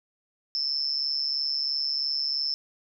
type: tone with amplitude modulation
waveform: sine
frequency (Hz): 5280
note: E8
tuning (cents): +2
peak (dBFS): -21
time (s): 0.55-2.54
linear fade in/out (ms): 0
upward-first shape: sine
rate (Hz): 143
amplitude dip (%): 95
effects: none